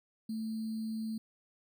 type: tone with sample-and-hold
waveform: sine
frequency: 221 Hz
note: A3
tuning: 8 cents sharp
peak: -34 dBFS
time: 0.29-1.18 s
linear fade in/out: 5 ms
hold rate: 4410 Hz
effects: none